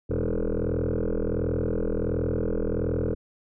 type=tone with frequency modulation; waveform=sine; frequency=207.7 Hz; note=G#3; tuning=in tune; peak=-21 dBFS; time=0.09-3.15 s; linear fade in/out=20 ms; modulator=41.4 Hz; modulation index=7.3; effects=tanh soft clip ceiling -22 dBFS